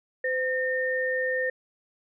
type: tone pair together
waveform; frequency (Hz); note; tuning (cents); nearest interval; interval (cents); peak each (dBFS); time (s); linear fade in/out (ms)
sine; 512 / 1824.6; C5 / A#6; -38 / -38; octave + minor seventh; 2200; -27; 0.24-1.5; 5
effects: none